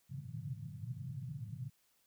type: band-pass noise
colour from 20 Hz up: white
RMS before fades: -44 dBFS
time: 0.09-1.7 s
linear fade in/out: 20 ms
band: 110 to 150 Hz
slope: 48 dB/octave
effects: white hiss -74 dBFS RMS until 2.06 s